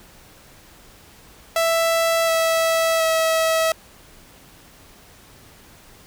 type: tone with pitch steps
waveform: sawtooth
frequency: 661 / 654.2 / 647.4 Hz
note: E5 / E5 / E5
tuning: +5 / -13 / -31 cents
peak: -13 dBFS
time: 1.56-3.72 s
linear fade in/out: 2 ms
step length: 720 ms
effects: pink hiss -48 dBFS RMS until 6.06 s